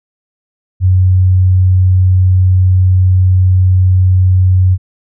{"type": "tone", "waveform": "sine", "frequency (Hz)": 92.5, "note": "F#2", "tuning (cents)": 0, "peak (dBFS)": -5, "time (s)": [0.8, 4.78], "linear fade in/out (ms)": 50, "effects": []}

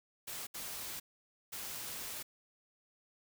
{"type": "noise bursts at uneven times", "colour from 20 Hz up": "white", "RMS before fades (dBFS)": -43, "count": 3, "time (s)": [[0.27, 0.47], [0.54, 1], [1.52, 2.23]], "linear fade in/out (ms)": 10, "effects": []}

